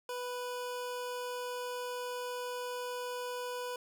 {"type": "tone", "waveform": "25% pulse", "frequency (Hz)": 493.9, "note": "B4", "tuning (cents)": 0, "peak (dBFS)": -33, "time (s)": [0.09, 3.76], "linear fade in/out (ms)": 2, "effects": []}